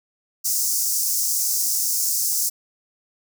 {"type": "high-pass noise", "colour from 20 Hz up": "pink", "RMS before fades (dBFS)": -22, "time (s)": [0.44, 2.5], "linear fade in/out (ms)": 20, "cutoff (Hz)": 5300, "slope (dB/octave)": 48, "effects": []}